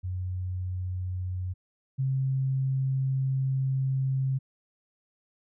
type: tone pair in turn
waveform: sine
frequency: 91.5 / 133.24 Hz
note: F#2 / C3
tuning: -19 / +32 cents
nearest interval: perfect fifth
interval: 651 cents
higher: second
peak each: -29 / -24 dBFS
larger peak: second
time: 0.03-1.54 / 1.98-4.39 s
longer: second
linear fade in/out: 20 ms
effects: none